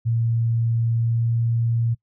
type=tone with pitch glide; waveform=sine; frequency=115.5 to 116.24 Hz; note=A#2 to A#2; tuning=-16 to -4 cents; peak=-18 dBFS; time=0.05-1.95 s; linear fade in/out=20 ms; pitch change=+12 cents; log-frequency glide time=0.93-1.32 s; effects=noise-tail reverb RT60 0.1 s tail -23 dB re dry